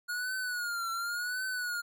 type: tone with vibrato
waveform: square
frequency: 1437 Hz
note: F6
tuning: 49 cents sharp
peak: -33 dBFS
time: 0.08-1.82 s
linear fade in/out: 20 ms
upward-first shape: triangle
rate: 0.91 Hz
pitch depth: 110 cents each way
effects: none